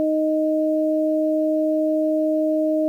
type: tone pair together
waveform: sine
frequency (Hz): 311.1 / 622.2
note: D#4 / D#5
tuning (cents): 0 / 0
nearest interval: octave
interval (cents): 1200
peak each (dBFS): -20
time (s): 0-2.88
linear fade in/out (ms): 0
effects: 9-bit